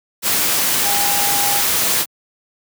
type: tone in noise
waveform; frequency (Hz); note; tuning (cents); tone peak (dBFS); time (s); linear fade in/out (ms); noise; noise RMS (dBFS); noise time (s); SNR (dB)
sine; 810; G#5; -43; -22; 0.82-1.63; 50; white; -17; 0.22-2.06; -8
effects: high-pass 100 Hz 12 dB/octave